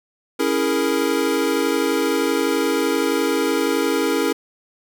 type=chord; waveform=square; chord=A# half-diminished seventh; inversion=first; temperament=equal; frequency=277.2 / 329.6 / 415.3 / 466.2 Hz; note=C#4 / E4 / G#4 / A#4; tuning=0 / 0 / 0 / 0 cents; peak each=-24 dBFS; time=0.39-4.33 s; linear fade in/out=10 ms; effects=none